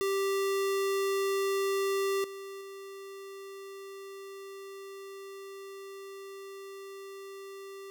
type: tone with level steps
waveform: square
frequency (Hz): 391.8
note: G4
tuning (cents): -1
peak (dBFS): -28 / -41 / -43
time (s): 0.01-7.9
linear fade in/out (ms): 0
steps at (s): 2.24 / 2.61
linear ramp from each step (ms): 2
effects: none